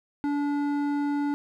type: tone with hard clipping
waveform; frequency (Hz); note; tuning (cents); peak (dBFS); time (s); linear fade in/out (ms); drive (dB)
triangle; 288.3; D4; -32; -26; 0.24-1.34; 0; 14
effects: none